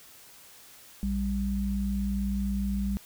sine tone pair together, 58.64 / 197.4 Hz, A#1 / G3, +11 / +12 cents, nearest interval octave + major sixth, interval 2101 cents, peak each -30 / -28 dBFS, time 1.03-2.97 s, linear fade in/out 0 ms, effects white hiss -52 dBFS RMS until 3.05 s

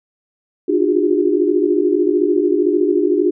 sine tone cluster, 300.9 / 349.7 / 363.2 / 404.9 Hz, D4 / F4 / F#4 / G#4, +42 / +2 / -32 / -44 cents, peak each -18 dBFS, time 0.68-3.31 s, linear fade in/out 10 ms, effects none

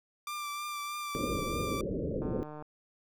sawtooth tone with vibrato, 1181 Hz, D6, 9 cents sharp, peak -32 dBFS, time 0.27-1.81 s, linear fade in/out 2 ms, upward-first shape triangle, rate 3.2 Hz, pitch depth 26 cents each way
white low-pass noise, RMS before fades -34 dBFS, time 1.15-2.43 s, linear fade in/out 0 ms, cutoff 560 Hz, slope 96 dB/octave
click train, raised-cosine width 1 ms, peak -31 dBFS, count 62, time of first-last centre 2.22-2.624 s, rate 151 Hz
effects none

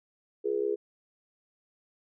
sine tone with amplitude modulation, 415.3 Hz, G#4, in tune, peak -22 dBFS, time 0.44-0.76 s, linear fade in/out 20 ms, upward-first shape sine, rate 67.3 Hz, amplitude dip 95%, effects none

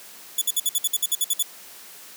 5% pulse tone bursts, 3441 Hz, A7, 39 cents flat, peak -11 dBFS, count 12, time 0.38-1.428 s, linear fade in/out 5 ms, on 36 ms, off 56 ms, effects white hiss -44 dBFS RMS until 2.16 s + high-pass 200 Hz 12 dB/octave

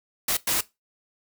white noise bursts at uneven times, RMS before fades -24 dBFS, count 2, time 0.28-0.37 / 0.47-0.61 s, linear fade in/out 5 ms, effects noise-tail reverb RT60 0.2 s tail -18 dB re dry

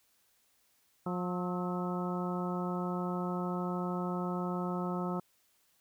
harmonic tone with a mistuned harmonic, 178.7 Hz, F3, 40 cents sharp, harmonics 1 / 2 / 3 / 4 / 5 / 6 / 7, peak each -34 / -39 / -43 / -43 / -44 / -46 / -42 dBFS, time 1.06-5.2 s, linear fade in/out 5 ms, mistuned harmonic 7, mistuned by +58 cents, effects white hiss -71 dBFS RMS until 5.8 s

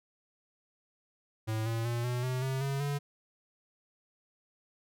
square tone with pitch steps, 110 / 114.21 / 118.58 / 123.11 / 127.83 / 132.72 / 137.79 / 143.06 Hz, A2 / A#2 / A#2 / B2 / C3 / C3 / C#3 / D3, 0 / -35 / +30 / -5 / -40 / +25 / -10 / -45 cents, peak -31 dBFS, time 1.47-2.99 s, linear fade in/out 20 ms, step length 190 ms, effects none

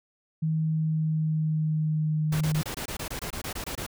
sine tone with pitch glide, 158.4 to 154.16 Hz, D#3 to D#3, +31 to -16 cents, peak -23 dBFS, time 0.42-2.62 s, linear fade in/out 10 ms, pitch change -47 cents, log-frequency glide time 0.54-2.3 s
pink noise bursts, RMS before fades -34 dBFS, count 14, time 2.32-3.865 s, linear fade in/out 5 ms, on 89 ms, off 23 ms
effects none

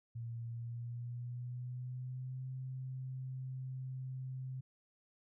sine tone with pitch glide, 116.54 to 130.06 Hz, A#2 to C3, 0 to -10 cents, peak -40 dBFS, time 0.15-4.61 s, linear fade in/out 10 ms, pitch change +190 cents, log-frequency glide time 0.49-2.47 s, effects none

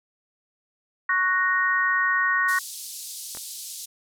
sine chord, F# major, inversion second, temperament equal, 1108.7 / 1480 / 1864.7 Hz, C#6 / F#6 / A#6, 0 / 0 / 0 cents, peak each -25 / -25 / -22 dBFS, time 1.09-2.59 s, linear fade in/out 5 ms
white band-pass noise, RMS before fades -37 dBFS, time 2.48-3.86 s, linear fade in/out 10 ms, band 3900 to 12000 Hz, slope 24 dB/octave
clicks, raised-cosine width 0.5 ms, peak -26 dBFS, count 2, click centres 3.35 / 3.372 s
effects none

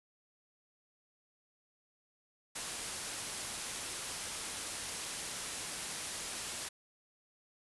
white low-pass noise, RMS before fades -42 dBFS, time 2.55-6.69 s, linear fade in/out 10 ms, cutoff 11000 Hz, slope 96 dB/octave, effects none

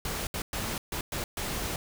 pink noise bursts at uneven times, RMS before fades -33 dBFS, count 6, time 0.05-0.27 / 0.34-0.42 / 0.53-0.78 / 0.92-1.01 / 1.12-1.24 / 1.37-1.76 s, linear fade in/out 2 ms, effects none

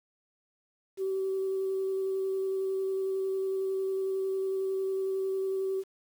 sine tone with vibrato, 383.6 Hz, G4, 37 cents flat, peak -27 dBFS, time 0.97-5.84 s, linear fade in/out 50 ms, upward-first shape square, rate 11 Hz, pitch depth 8 cents each way, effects tanh soft clip ceiling -23 dBFS + 9-bit

